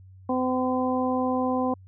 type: harmonic tone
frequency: 255.3 Hz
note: C4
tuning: 42 cents flat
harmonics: 1 / 2 / 3 / 4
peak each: -25 / -28 / -30 / -31 dBFS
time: 0.29-1.74 s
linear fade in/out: 5 ms
effects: added 94 Hz sine -46 dBFS peak until 1.87 s